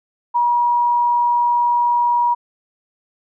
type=tone; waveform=sine; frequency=959 Hz; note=A#5; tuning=49 cents sharp; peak=-13 dBFS; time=0.34-2.35 s; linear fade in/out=20 ms; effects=none